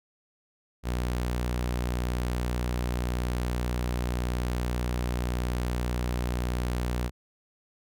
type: tone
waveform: sawtooth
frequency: 60.9 Hz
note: B1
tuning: 24 cents flat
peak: -23 dBFS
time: 0.83-7.11 s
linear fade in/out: 50 ms
effects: none